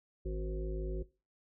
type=harmonic tone with a mistuned harmonic; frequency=52.8 Hz; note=G#1; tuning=29 cents sharp; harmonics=1 / 3 / 5 / 7 / 9 / 10; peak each=-35 / -45 / -51 / -40 / -53 / -50 dBFS; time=0.25-1.03 s; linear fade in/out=10 ms; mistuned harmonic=3; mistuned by=-23 cents; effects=noise-tail reverb RT60 0.3 s tail -19 dB re dry